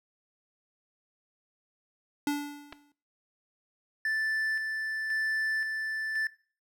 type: tone with exponential decay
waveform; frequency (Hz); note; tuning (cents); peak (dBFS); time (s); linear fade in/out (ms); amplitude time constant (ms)
square; 290; D4; -22; -25; 2.27-2.92; 2; 140
type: clicks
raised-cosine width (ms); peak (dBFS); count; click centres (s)
0.3; -27; 2; 2.725 / 2.728
type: tone with tremolo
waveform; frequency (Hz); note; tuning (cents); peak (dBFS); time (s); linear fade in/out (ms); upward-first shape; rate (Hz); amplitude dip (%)
triangle; 1760; A6; 0; -25; 4.05-6.27; 2; square; 0.95; 35
effects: noise-tail reverb RT60 0.4 s tail -19 dB re dry